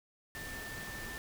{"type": "tone in noise", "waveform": "sine", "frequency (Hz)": 1785, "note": "A6", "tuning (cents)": 24, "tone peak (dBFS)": -44, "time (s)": [0.35, 1.18], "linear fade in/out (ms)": 0, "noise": "pink", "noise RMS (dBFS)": -45, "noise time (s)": [0.35, 1.18], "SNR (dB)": -2, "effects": []}